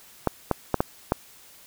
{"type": "clicks", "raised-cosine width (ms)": 1, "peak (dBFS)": -6, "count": 5, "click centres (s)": [0.273, 0.513, 0.743, 0.805, 1.121], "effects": ["white hiss -51 dBFS RMS until 1.66 s"]}